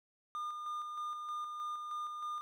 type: tone with tremolo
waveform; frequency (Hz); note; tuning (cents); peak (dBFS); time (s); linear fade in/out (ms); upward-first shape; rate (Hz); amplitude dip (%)
triangle; 1211; D#6; -47; -35; 0.35-2.41; 0; square; 3.2; 35
effects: none